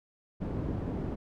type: low-pass noise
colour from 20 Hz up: white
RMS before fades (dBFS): -34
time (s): 0.4-1.16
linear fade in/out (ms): 20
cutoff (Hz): 260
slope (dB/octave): 12
effects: none